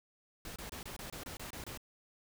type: noise bursts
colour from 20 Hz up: pink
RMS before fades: -45 dBFS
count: 10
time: 0.45-1.775 s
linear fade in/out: 2 ms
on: 110 ms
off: 25 ms
effects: none